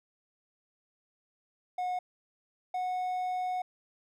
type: tone pair in turn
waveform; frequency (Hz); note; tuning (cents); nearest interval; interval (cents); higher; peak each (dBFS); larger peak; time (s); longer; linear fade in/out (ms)
triangle; 727 / 733.3; F#5 / F#5; -31 / -16; unison; 15; second; -28; neither; 1.78-1.99 / 2.74-3.62; second; 5
effects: none